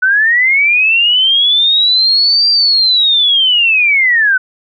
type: linear two-way sweep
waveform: sine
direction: up then down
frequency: 1480 to 4746 to 1480 Hz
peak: -7 dBFS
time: 0.02-4.38 s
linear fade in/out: 10 ms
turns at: 2.49 s
effects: none